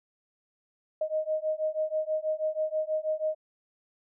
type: beating tone pair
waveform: sine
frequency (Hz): 620 / 626.2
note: D#5 / D#5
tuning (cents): -6 / +11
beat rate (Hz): 6.2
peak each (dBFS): -30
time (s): 1.01-3.35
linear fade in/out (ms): 5
effects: none